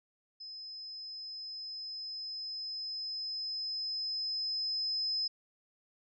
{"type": "tone with level ramp", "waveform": "sine", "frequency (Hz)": 5100, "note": "D#8", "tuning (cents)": 42, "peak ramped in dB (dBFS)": [-43, -30], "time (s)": [0.4, 5.28], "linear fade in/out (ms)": 10, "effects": []}